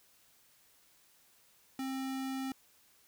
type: tone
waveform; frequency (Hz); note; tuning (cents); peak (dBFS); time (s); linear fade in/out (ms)
square; 265.3; C4; +24; -36; 1.79-2.52; 2
effects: white hiss -66 dBFS RMS until 3.07 s